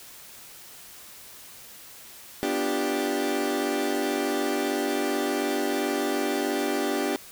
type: chord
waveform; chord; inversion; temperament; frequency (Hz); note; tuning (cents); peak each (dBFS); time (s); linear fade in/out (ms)
30% pulse; G dominant seventh; first; equal; 246.9 / 293.7 / 349.2 / 392; B3 / D4 / F4 / G4; 0 / 0 / 0 / 0; -30 / -26 / -31 / -26; 2.43-7.16; 0
effects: white hiss -46 dBFS RMS until 7.31 s